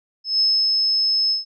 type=tone with ADSR envelope; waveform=sine; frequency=5200 Hz; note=E8; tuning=24 cents flat; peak=-14 dBFS; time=0.24-1.45 s; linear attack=160 ms; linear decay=280 ms; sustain=-2 dB; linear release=140 ms; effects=none